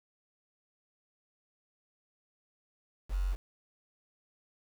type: tone with quantisation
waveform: sine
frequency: 46 Hz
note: F#1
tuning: 9 cents flat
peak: -28 dBFS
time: 3.09-3.37 s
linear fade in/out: 50 ms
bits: 8
effects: none